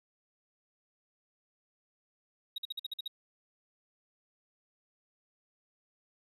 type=tone bursts; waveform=triangle; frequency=3794 Hz; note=A#7; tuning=30 cents sharp; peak=-33 dBFS; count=8; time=2.56-3.079 s; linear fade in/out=5 ms; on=22 ms; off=49 ms; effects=none